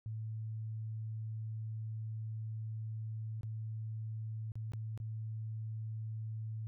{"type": "tone with dropouts", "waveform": "sine", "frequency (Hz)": 110, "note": "A2", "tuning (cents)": 0, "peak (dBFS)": -38, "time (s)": [0.06, 6.67], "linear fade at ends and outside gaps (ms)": 0, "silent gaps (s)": [[3.41, 3.432], [4.519, 4.555], [4.72, 4.735], [4.976, 5.001]], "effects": []}